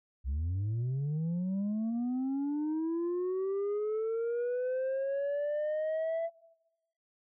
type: linear sweep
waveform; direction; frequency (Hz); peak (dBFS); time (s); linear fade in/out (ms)
sine; up; 62.4 to 670; -27; 0.24-6.3; 50
effects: noise-tail reverb RT60 1.0 s tail -24 dB re dry + tanh soft clip ceiling -29 dBFS